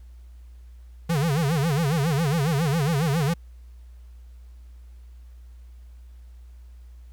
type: tone with vibrato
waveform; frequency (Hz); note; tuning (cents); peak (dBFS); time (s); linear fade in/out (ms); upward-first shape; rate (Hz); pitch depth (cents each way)
square; 152.2; D#3; -38; -21; 1.09-3.34; 10; sine; 7.3; 210
effects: added 60 Hz sine -42 dBFS peak until 7.12 s + pink hiss -66 dBFS RMS until 7.12 s